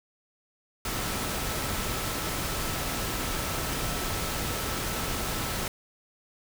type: tone in noise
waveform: sine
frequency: 1314 Hz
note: E6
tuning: 6 cents flat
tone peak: -42 dBFS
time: 0.85-5.68 s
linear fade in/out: 2 ms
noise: pink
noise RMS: -31 dBFS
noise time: 0.85-5.68 s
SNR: -14 dB
effects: none